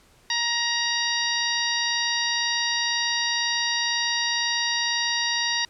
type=harmonic tone; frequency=942 Hz; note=A#5; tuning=18 cents sharp; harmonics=1 / 2 / 3 / 4 / 5 / 6; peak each=-32 / -27 / -32 / -28 / -29 / -31 dBFS; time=0.3-5.65 s; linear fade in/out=2 ms; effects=pink hiss -57 dBFS RMS until 5.69 s + low-pass 11000 Hz 12 dB/octave